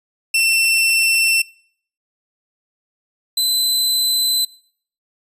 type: tone pair in turn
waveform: sawtooth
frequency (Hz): 2692 / 4033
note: E7 / B7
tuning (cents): +36 / +36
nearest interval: perfect fifth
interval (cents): 700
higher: second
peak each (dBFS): -10 / -12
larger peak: first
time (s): 0.34-1.42 / 3.37-4.45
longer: neither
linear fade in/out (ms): 5
effects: noise-tail reverb RT60 0.6 s tail -25 dB re dry + resampled to 32000 Hz